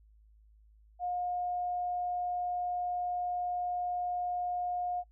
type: tone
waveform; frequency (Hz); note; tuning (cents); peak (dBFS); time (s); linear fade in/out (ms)
sine; 715; F5; +41; -31; 0.99-5.04; 50
effects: noise-tail reverb RT60 0.1 s tail -25 dB re dry + added 53 Hz sine -58 dBFS peak until 5.11 s